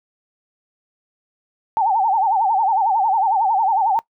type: tone with vibrato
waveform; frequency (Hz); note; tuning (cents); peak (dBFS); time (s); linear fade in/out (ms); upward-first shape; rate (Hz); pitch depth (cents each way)
sine; 833; G#5; +5; -14; 1.77-3.99; 0; sine; 11; 180
effects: noise-tail reverb RT60 0.1 s tail -21 dB re dry